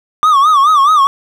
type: tone with vibrato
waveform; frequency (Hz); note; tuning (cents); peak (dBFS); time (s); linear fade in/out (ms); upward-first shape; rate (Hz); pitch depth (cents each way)
triangle; 1174.7; D6; 0; -4; 0.23-1.07; 0; sine; 4.7; 140
effects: none